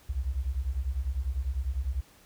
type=beating tone pair; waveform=sine; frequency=60.6 / 70.6 Hz; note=B1 / C#2; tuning=-32 / +32 cents; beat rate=10 Hz; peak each=-30 dBFS; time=0.09-2.01 s; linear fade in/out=10 ms; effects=tanh soft clip ceiling -21 dBFS + pink hiss -58 dBFS RMS until 2.25 s